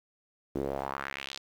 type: tone with band-pass filter sweep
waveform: sawtooth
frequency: 68.5 Hz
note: C#2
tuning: 20 cents flat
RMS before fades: -36 dBFS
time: 0.55-1.38 s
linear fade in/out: 5 ms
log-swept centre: 330 to 4400 Hz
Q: 2.6
effects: 9-bit